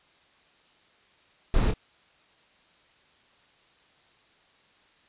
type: noise with echo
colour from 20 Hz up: brown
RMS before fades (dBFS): -21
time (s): 1.54-1.71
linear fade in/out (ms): 2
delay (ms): 28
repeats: 1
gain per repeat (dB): -7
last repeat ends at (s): 1.738
effects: white hiss -61 dBFS RMS until 5.08 s + resampled to 8000 Hz